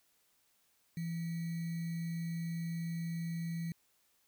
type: tone with sample-and-hold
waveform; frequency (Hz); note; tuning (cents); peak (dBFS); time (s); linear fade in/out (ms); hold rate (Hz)
sine; 167.1; E3; +24; -35; 0.97-3.72; 2; 2100
effects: white hiss -73 dBFS RMS until 4.27 s